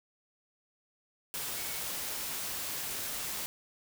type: tone in noise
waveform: sine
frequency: 2217 Hz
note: C#7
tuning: in tune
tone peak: -48 dBFS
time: 1.57-1.8 s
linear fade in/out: 0 ms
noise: white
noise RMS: -37 dBFS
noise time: 1.34-3.46 s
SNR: -14 dB
effects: none